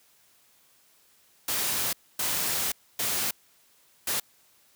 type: noise bursts at uneven times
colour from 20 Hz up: white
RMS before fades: -28 dBFS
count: 4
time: 1.48-1.93 / 2.19-2.72 / 2.99-3.31 / 4.07-4.2 s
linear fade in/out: 5 ms
effects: white hiss -62 dBFS RMS until 4.75 s + high-pass 60 Hz 12 dB/octave